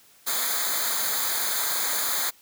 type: noise with comb filter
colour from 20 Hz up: white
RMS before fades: -26 dBFS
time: 0.26-2.31 s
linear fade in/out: 20 ms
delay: 0.36 ms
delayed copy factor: -0.95
effects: white hiss -56 dBFS RMS until 2.41 s + high-pass 80 Hz 12 dB/octave